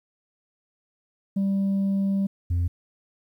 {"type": "tone pair in turn", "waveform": "sine", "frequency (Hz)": [196, 87.01], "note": ["G3", "F2"], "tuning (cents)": [0, -6], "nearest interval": "octave + major second", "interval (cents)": 1406, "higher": "first", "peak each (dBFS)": -18, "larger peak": "neither", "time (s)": [[1.36, 2.27], [2.5, 2.68]], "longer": "first", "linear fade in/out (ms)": 10, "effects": ["tanh soft clip ceiling -20 dBFS", "10-bit"]}